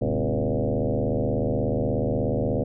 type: tone with frequency modulation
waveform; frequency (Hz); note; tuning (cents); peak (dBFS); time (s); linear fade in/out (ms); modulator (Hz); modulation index
sine; 180; F#3; -47; -21; 0.01-2.64; 10; 76.6; 5.6
effects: none